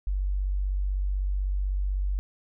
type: tone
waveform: sine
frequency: 48 Hz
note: G1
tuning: 36 cents flat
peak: -24 dBFS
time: 0.07-2.19 s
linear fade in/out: 0 ms
effects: none